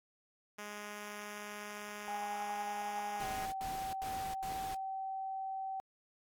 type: tone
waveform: 5% pulse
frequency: 207.7 Hz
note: G#3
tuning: in tune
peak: -32 dBFS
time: 0.58-3.46 s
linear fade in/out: 10 ms
type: tone with pitch glide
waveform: sine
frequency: 820 to 769.5 Hz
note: G#5 to G5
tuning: -22 to -32 cents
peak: -37 dBFS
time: 2.08-5.8 s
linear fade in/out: 0 ms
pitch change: -110 cents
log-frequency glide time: 3.19-3.25 s
type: noise bursts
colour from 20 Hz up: pink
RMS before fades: -47 dBFS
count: 4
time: 3.2-4.747 s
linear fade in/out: 0 ms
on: 320 ms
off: 89 ms
effects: AAC 64 kbps